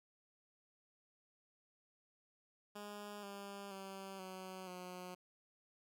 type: tone with pitch steps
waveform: 10% pulse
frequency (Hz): 206.3 / 199.73 / 193.38 / 187.22 / 181.26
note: G#3 / G3 / G3 / F#3 / F#3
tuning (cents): -11 / +33 / -23 / +21 / -35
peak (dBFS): -39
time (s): 2.75-5.15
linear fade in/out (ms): 10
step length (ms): 480
effects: none